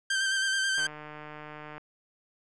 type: tone with vibrato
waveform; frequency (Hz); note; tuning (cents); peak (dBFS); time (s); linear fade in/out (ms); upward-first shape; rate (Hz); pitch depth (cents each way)
sawtooth; 1565; G6; -3; -22; 0.1-0.87; 5; square; 9.3; 22
type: click train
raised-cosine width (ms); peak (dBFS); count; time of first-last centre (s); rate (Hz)
0.5; -28; 152; 0.78-1.78; 151
effects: resampled to 22050 Hz